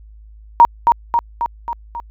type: tone with echo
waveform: sine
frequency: 941 Hz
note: A#5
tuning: 16 cents sharp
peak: -3 dBFS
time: 0.6-0.65 s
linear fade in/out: 0 ms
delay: 270 ms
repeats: 5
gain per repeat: -4 dB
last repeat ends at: 2 s
effects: added 53 Hz sine -38 dBFS peak until 2.1 s